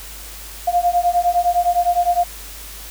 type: beating tone pair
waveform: sine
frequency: 698.5 / 708.3 Hz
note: F5 / F5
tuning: 0 / +24 cents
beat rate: 9.8 Hz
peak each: -17 dBFS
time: 0.67-2.24 s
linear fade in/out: 10 ms
effects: added 50 Hz sine -37 dBFS peak until 2.9 s + white hiss -36 dBFS RMS until 2.9 s